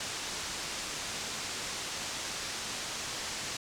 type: low-pass noise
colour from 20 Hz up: white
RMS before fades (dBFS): -38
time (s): 0-3.57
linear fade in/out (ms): 5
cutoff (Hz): 7400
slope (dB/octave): 24
effects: none